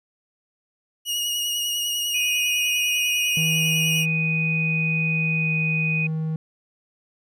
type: tone with vibrato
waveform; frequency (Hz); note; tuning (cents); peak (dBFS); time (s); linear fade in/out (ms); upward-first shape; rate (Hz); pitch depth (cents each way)
sawtooth; 2884; F#7; -45; -20; 1.05-4.06; 50; triangle; 10; 29
type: tone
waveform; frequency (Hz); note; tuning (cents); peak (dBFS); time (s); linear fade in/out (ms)
sine; 2489; D#7; 0; -22; 2.14-6.07; 5
type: tone with pitch glide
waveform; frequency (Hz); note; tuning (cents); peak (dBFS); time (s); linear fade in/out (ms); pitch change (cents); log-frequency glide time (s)
triangle; 160 to 158.44; D#3 to D#3; +49 to +32; -21; 3.37-6.36; 2; -17; 5.37-5.5
effects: none